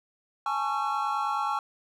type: chord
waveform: triangle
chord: A major seventh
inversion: third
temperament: equal with one note detuned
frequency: 830.6 / 880 / 1108.7 / 1352.5 Hz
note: G#5 / A5 / C#6 / E6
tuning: 0 / 0 / 0 / +44 cents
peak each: -29 / -32 / -29 / -30 dBFS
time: 0.46-1.59 s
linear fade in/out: 2 ms
effects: none